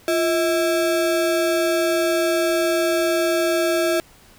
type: ring-modulated tone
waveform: square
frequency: 493.9 Hz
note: B4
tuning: in tune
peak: -15 dBFS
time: 0.08-4 s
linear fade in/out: 0 ms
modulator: 148 Hz
effects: pink hiss -50 dBFS RMS until 4.38 s